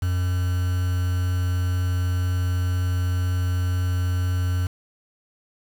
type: tone with quantisation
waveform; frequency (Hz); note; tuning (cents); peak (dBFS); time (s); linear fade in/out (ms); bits
triangle; 90.2; F#2; -44; -18; 0.02-4.67; 5; 6
effects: none